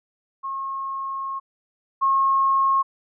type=tone pair in turn; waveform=sine; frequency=1083 / 1083 Hz; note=C#6 / C#6; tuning=-41 / -41 cents; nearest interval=unison; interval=0 cents; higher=neither; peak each=-26 / -16 dBFS; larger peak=second; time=0.43-1.4 / 2.01-2.83 s; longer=first; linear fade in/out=20 ms; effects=none